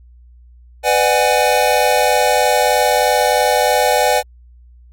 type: chord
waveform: square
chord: G# half-diminished seventh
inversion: first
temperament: just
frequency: 498.4 / 598 / 747.5 / 830.6 Hz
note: B4 / D5 / F#5 / G#5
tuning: +16 / +31 / +17 / 0 cents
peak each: -18 dBFS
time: 0.83-4.23 s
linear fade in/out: 50 ms
effects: added 60 Hz sine -41 dBFS peak until 4.92 s + AAC 64 kbps